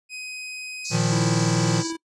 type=tone; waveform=sawtooth; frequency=2511 Hz; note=D#7; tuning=15 cents sharp; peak=-29 dBFS; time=0.09-0.99 s; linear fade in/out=50 ms
type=band-pass noise; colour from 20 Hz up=pink; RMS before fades=-33 dBFS; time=0.84-1.92 s; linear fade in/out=20 ms; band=4200 to 7800 Hz; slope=96 dB/octave
type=chord; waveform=square; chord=Bb suspended fourth; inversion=none; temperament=equal; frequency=116.54 / 155.56 / 174.61 Hz; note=Bb2 / Eb3 / F3; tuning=0 / 0 / 0 cents; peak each=-25 dBFS; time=0.9-1.84 s; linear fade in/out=50 ms
type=tone with tremolo; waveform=square; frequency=328.5 Hz; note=E4; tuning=6 cents flat; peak=-27 dBFS; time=1.11-1.97 s; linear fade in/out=20 ms; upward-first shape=square; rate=19 Hz; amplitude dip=35%
effects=noise-tail reverb RT60 0.1 s tail -25 dB re dry + resampled to 22050 Hz